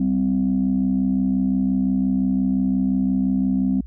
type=tone pair together; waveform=sine; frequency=193.74 / 259.5 Hz; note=G3 / C4; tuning=-20 / -14 cents; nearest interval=perfect fourth; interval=506 cents; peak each=-19 dBFS; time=0-3.81 s; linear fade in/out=5 ms; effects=tanh soft clip ceiling -11 dBFS + added 60 Hz sine -34 dBFS peak until 3.86 s